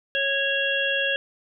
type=harmonic tone; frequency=551 Hz; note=C#5; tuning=11 cents flat; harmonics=1 / 3 / 5 / 6; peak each=-28 / -25 / -27 / -28 dBFS; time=0.15-1.16 s; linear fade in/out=0 ms; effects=none